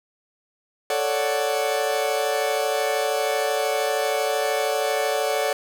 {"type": "chord", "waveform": "40% pulse", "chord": "D major seventh", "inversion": "second", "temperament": "equal", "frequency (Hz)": [440, 554.4, 587.3, 740], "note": ["A4", "C#5", "D5", "F#5"], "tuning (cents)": [0, 0, 0, 0], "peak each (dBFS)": -26, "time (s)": [0.9, 5.53], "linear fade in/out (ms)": 2, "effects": []}